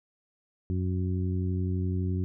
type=harmonic tone; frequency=91.8 Hz; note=F#2; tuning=13 cents flat; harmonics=1 / 2 / 3 / 4; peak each=-27 / -33 / -37 / -39 dBFS; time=0.7-2.24 s; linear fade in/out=0 ms; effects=none